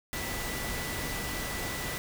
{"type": "tone in noise", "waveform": "sine", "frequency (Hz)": 1975.5, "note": "B6", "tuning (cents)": 0, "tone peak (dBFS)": -40, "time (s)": [0.13, 1.98], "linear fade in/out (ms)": 0, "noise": "pink", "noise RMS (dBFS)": -35, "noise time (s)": [0.13, 1.98], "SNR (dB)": -8, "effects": []}